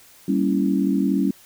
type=chord; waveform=sine; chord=G diminished seventh; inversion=none; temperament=equal; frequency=196 / 233.1 / 277.2 / 329.6 Hz; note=G3 / Bb3 / Db4 / Fb4; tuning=0 / 0 / 0 / 0 cents; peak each=-21 / -27 / -21 / -26 dBFS; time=0.28-1.31 s; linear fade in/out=5 ms; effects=white hiss -50 dBFS RMS until 1.45 s